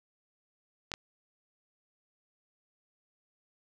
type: clicks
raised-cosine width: 0.2 ms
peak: -18 dBFS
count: 2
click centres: 0.917 / 0.939 s
effects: 10-bit